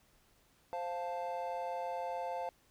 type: chord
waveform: triangle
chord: F major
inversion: second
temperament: equal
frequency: 523.3 / 698.5 / 880 Hz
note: C5 / F5 / A5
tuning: 0 / 0 / 0 cents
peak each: -39 / -38 / -39 dBFS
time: 0.73-2.49 s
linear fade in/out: 0 ms
effects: pink hiss -69 dBFS RMS until 2.7 s